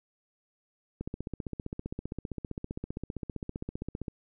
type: click train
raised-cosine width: 3 ms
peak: -22 dBFS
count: 48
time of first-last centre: 1.01-4.082 s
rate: 15.3 Hz
effects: none